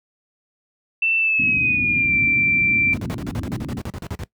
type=tone with pitch glide; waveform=sine; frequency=2670 to 2351 Hz; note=E7 to D7; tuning=+22 to +1 cents; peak=-16 dBFS; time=1.02-2.94 s; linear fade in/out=5 ms; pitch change=-221 cents; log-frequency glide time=1.17-2.13 s
type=low-pass noise; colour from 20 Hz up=white; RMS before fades=-28 dBFS; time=1.39-3.79 s; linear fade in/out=0 ms; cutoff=300 Hz; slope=48 dB/octave
type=noise bursts; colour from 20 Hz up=brown; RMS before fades=-25 dBFS; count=16; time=2.93-4.235 s; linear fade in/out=0 ms; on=45 ms; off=39 ms
effects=noise-tail reverb RT60 0.1 s tail -20 dB re dry + high-pass 80 Hz 12 dB/octave